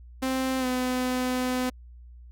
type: tone with pitch glide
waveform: sawtooth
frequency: 261.6 to 253 Hz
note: C4 to B3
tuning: 0 to +42 cents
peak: -21 dBFS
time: 0.22-1.7 s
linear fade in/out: 10 ms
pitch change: -58 cents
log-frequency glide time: 0.59-0.66 s
effects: added 60 Hz sine -44 dBFS peak until 2.31 s + Opus 48 kbps